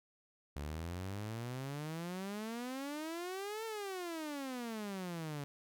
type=exponential two-way sweep; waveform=sawtooth; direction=up then down; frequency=70.3 to 453.9 to 139.9 Hz; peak=-36 dBFS; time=0.56-5.44 s; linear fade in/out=0 ms; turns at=3.65 s; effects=none